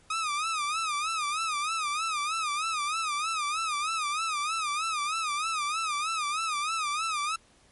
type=tone with vibrato; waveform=sawtooth; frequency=1244.5 Hz; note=D#6; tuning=in tune; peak=-24 dBFS; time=0.1-7.36 s; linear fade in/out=5 ms; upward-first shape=sine; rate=3.2 Hz; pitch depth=120 cents each way; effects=pink hiss -61 dBFS RMS until 7.71 s + MP3 48 kbps